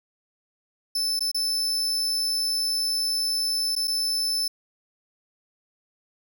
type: tone with dropouts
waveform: 40% pulse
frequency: 5270 Hz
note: E8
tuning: 1 cent flat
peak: -22 dBFS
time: 0.95-4.48 s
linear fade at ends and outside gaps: 5 ms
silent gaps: 1.193-1.206 / 1.316-1.345 / 3.753-3.762 / 3.874-3.878 s
effects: none